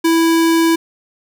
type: tone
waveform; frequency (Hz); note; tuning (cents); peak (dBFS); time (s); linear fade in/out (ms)
square; 329.6; E4; 0; -11; 0.04-0.76; 10
effects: none